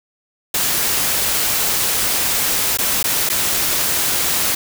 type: noise with dropouts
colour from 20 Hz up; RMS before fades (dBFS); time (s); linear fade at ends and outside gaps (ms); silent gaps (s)
white; -18; 0.54-4.55; 5; 2.773-2.786 / 3.029-3.04 / 3.291-3.298
effects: none